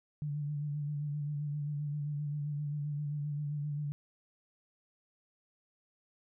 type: tone with vibrato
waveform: sine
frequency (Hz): 146.83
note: D3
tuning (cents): 0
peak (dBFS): -33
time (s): 0.22-3.92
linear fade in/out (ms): 0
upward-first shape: sine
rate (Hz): 7.6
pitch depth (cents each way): 37
effects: none

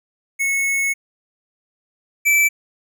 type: tone pair in turn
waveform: square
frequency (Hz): 2197 / 2319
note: C#7 / D7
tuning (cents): -16 / -22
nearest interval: minor second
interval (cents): 94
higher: second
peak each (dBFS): -18 / -13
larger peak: second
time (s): 0.39-0.94 / 2.25-2.49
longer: first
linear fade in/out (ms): 20
effects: none

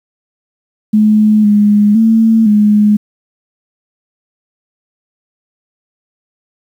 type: tone with pitch steps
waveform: sine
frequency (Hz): 213.5 / 207.4 / 224.1 / 209.4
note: G#3 / G#3 / A3 / G#3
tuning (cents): +48 / -2 / +32 / +15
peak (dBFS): -5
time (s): 0.93-2.97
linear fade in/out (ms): 10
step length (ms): 510
effects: 7-bit

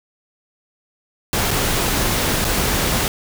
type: noise with dropouts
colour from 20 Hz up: pink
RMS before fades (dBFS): -19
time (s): 1.33-3.08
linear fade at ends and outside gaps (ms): 1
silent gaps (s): 1.508-1.512 / 2.445-2.449
effects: none

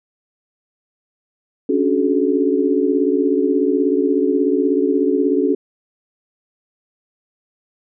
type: chord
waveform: sine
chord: D major seventh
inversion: third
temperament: equal with one note detuned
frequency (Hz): 277.2 / 293.7 / 370 / 428.7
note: C#4 / D4 / F#4 / A4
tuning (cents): 0 / 0 / 0 / -45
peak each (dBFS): -18 / -22 / -19 / -19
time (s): 1.69-5.55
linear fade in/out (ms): 5
effects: none

